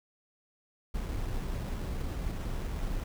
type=noise with sample-and-hold; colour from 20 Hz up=brown; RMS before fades=-34 dBFS; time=0.94-3.04 s; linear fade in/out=5 ms; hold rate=4410 Hz; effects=none